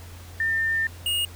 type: tone pair in turn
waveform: sine / square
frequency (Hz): 1802 / 2855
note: A6 / F7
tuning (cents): +41 / +37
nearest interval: minor sixth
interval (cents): 796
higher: second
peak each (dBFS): -21 / -23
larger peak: first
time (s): 0.4-0.87 / 1.06-1.25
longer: first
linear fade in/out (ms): 2
effects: added 87 Hz sine -40 dBFS peak until 1.35 s + pink hiss -47 dBFS RMS until 1.35 s